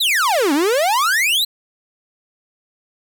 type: exponential two-way sweep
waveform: 45% pulse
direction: down then up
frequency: 4185 to 269.5 to 4185 Hz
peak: -14 dBFS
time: 0-1.45 s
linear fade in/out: 10 ms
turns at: 0.53 s
effects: none